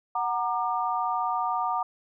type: chord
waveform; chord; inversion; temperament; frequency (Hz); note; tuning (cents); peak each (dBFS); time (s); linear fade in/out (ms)
sine; Gb augmented; none; equal with one note detuned; 740 / 932.3 / 1198; Gb5 / Bb5 / D6; 0 / 0 / +34; -29; 0.15-1.83; 5
effects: none